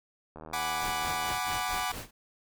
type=click train; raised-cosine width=1 ms; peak=-30 dBFS; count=76; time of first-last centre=0.36-1.315 s; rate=78.5 Hz
type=chord; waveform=sawtooth; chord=G# half-diminished seventh; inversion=third; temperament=equal; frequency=740 / 830.6 / 987.8 / 1174.7 Hz; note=F#5 / G#5 / B5 / D6; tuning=0 / 0 / 0 / 0 cents; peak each=-30 / -34 / -33 / -31 dBFS; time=0.53-1.92 s; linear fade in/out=5 ms
type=noise with tremolo; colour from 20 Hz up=pink; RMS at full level=-39 dBFS; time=0.81-2.11 s; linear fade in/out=10 ms; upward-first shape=sine; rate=4.5 Hz; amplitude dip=90%
effects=none